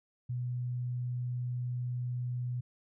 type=tone; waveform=sine; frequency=123.47 Hz; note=B2; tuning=in tune; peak=-32 dBFS; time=0.29-2.61 s; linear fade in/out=10 ms; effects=none